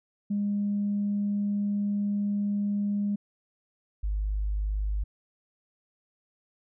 sine tone pair in turn, 203.9 / 51.09 Hz, G#3 / G#1, -32 / -28 cents, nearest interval 2 octaves, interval 2396 cents, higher first, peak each -24 / -25 dBFS, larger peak first, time 0.3-3.16 / 4.03-5.04 s, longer first, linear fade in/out 10 ms, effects tanh soft clip ceiling -20 dBFS

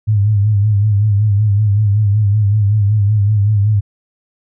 sine tone with vibrato, 103.83 Hz, G#2, in tune, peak -9 dBFS, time 0.07-3.81 s, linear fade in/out 20 ms, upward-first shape sine, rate 5.3 Hz, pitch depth 75 cents each way, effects none

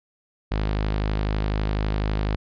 sawtooth tone, 52 Hz, G#1, 3 cents sharp, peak -18 dBFS, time 0.51-2.36 s, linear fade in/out 10 ms, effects resampled to 11025 Hz

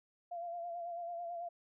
sine tone with vibrato, 689 Hz, F5, 24 cents flat, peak -39 dBFS, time 0.31-1.49 s, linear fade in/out 10 ms, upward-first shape sine, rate 9.1 Hz, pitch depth 39 cents each way, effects none

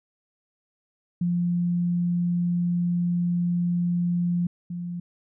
sine tone pair in turn, 174.61 / 174.61 Hz, F3 / F3, 0 / 0 cents, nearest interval unison, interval 0 cents, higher neither, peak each -21 / -29 dBFS, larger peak first, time 1.21-4.47 / 4.7-5 s, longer first, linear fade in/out 5 ms, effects none

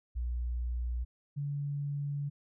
sine tone pair in turn, 60.2 / 143.18 Hz, B1 / D3, -44 / -44 cents, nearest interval octave + minor third, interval 1500 cents, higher second, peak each -31 / -32 dBFS, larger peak first, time 0.15-1.05 / 1.36-2.3 s, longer second, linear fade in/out 20 ms, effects none

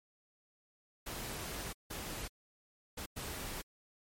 pink noise bursts at uneven times, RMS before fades -42 dBFS, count 4, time 1.06-1.73 / 1.9-2.28 / 2.97-3.06 / 3.16-3.62 s, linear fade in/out 10 ms, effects MP3 64 kbps

